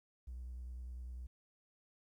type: tone with vibrato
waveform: triangle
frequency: 61.74 Hz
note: B1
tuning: in tune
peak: -40 dBFS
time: 0.27-1.27 s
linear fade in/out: 10 ms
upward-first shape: square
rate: 10 Hz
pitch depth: 26 cents each way
effects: tanh soft clip ceiling -40 dBFS + 13-bit